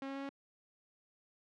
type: tone with pitch steps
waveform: sawtooth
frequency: 271.4 / 273.1 / 274.9 / 276.6 Hz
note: C#4 / C#4 / C#4 / C#4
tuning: -36 / -26 / -14 / -4 cents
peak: -36 dBFS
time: 0.02-0.292 s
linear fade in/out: 2 ms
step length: 68 ms
effects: low-pass 3000 Hz 12 dB/octave